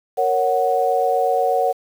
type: chord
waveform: sine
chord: F# major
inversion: first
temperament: equal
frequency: 466.2 / 554.4 / 740 Hz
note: A#4 / C#5 / F#5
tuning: 0 / 0 / 0 cents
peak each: -21 / -21 / -18 dBFS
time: 0.17-1.73 s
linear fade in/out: 20 ms
effects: 7-bit